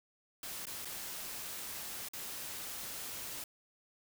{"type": "noise with dropouts", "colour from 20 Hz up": "white", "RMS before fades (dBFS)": -43, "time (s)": [0.43, 3.44], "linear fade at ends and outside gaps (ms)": 2, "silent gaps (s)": [[0.655, 0.668], [0.848, 0.854], [2.086, 2.134]], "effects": []}